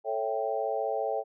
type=chord; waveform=sine; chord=A dominant seventh; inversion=none; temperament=equal; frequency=440 / 554.4 / 659.3 / 784 Hz; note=A4 / C#5 / E5 / G5; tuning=0 / 0 / 0 / 0 cents; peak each=-33 dBFS; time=0.04-1.24 s; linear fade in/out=50 ms; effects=none